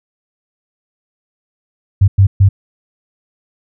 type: tone bursts at uneven times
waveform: sine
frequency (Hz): 97.8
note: G2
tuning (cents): -4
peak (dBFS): -4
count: 3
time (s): 2.01-2.08 / 2.18-2.27 / 2.4-2.49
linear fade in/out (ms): 10
effects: none

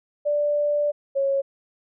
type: tone pair in turn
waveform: sine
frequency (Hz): 587.3 / 549.3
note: D5 / C#5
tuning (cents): 0 / -16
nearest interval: minor second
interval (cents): 116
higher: first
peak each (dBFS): -19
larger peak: neither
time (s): 0.25-0.92 / 1.15-1.42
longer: first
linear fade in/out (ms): 20
effects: none

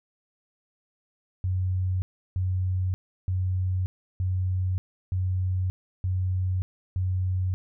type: tone bursts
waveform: sine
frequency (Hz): 92.5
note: F#2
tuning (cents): 0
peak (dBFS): -23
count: 7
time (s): 1.44-7.54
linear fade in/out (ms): 0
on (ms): 580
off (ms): 340
effects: none

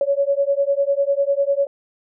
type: beating tone pair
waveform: sine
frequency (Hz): 554.4 / 564.4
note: C#5 / C#5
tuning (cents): 0 / +31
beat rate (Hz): 10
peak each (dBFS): -19 / -19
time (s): 0.01-1.67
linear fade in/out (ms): 2
effects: none

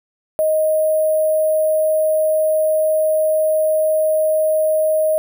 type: tone with sample-and-hold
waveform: sine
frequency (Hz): 624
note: D#5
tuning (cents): +5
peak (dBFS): -13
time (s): 0.39-5.18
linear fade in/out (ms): 0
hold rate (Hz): 11025
effects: none

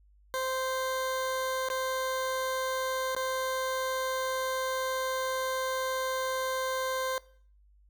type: tone with dropouts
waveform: 20% pulse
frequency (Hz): 521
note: C5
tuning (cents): -7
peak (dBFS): -25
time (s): 0.34-7.18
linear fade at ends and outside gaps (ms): 0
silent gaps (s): 1.687-1.701 / 3.15-3.165
effects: noise-tail reverb RT60 0.5 s tail -20 dB re dry + added 50 Hz sine -58 dBFS peak until 7.89 s

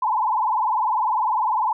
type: tone with vibrato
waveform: sine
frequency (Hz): 932.3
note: A#5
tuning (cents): 0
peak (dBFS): -18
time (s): 0.02-1.73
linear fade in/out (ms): 5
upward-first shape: sine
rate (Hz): 20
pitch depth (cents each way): 180
effects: none

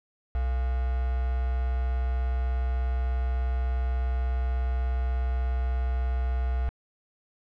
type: tone with quantisation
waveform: sine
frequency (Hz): 63.1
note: B1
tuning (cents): +38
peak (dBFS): -24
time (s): 0.35-6.69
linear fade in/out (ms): 0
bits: 6
effects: low-pass 2000 Hz 12 dB/octave

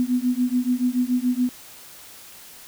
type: beating tone pair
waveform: sine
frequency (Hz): 245.4 / 252.4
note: B3 / B3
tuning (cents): -11 / +38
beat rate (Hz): 7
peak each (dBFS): -22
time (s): 0-1.49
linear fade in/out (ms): 0
effects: white hiss -44 dBFS RMS until 2.67 s

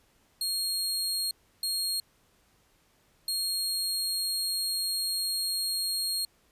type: tone bursts at uneven times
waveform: sawtooth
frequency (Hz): 4261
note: C8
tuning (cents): +31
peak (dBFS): -25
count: 3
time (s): 0.41-1.31 / 1.63-2 / 3.28-6.25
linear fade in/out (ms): 2
effects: pink hiss -66 dBFS RMS until 6.51 s + resampled to 32000 Hz

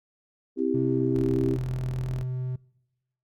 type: chord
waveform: sine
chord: C major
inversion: none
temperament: just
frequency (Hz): 261.6 / 327 / 392.4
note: C4 / E4 / G4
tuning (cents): 0 / -14 / +2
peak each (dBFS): -27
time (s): 0.56-1.58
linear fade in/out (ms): 50
type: tone with pitch glide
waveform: triangle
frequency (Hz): 129.6 to 127.52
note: C3 to C3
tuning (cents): -16 to -44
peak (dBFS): -26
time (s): 0.74-2.56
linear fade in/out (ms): 5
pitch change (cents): -28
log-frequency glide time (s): 0.84-1.03
type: tone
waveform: sawtooth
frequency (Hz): 40.03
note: D#1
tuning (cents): +50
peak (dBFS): -31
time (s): 1.15-2.23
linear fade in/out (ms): 0
effects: noise-tail reverb RT60 1.0 s tail -25 dB re dry + Opus 32 kbps

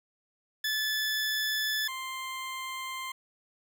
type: tone pair in turn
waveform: 20% pulse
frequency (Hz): 1734 / 1048.5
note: A6 / C6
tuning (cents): -26 / +3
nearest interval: major sixth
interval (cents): 871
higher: first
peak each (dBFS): -23 / -30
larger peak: first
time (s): 0.64-1.88 / 1.88-3.12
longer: neither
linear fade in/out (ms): 5
effects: none

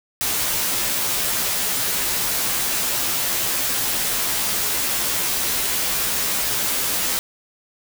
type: noise with comb filter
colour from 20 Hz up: white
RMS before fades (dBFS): -22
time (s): 0.21-7.19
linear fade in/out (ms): 0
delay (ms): 13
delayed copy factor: -0.8
effects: none

